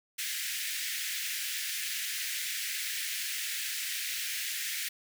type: high-pass noise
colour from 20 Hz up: pink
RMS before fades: -35 dBFS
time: 0.18-4.89 s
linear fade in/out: 10 ms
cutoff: 1700 Hz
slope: 48 dB/octave
effects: none